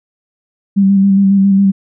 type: tone with vibrato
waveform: sine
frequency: 196.1 Hz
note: G3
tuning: 1 cent sharp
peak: -6 dBFS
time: 0.76-1.72 s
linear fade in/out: 20 ms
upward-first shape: square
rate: 7.3 Hz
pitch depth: 21 cents each way
effects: none